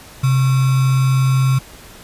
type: tone with sample-and-hold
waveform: sine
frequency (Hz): 131.9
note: C3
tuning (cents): +14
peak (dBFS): -11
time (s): 0.23-1.59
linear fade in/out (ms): 10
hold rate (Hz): 1225
effects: pink hiss -40 dBFS RMS until 2.03 s + resampled to 32000 Hz